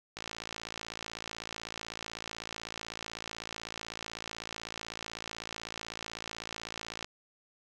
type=click train; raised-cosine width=0.2 ms; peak=-21 dBFS; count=386; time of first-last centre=0.17-7.045 s; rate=56 Hz; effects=none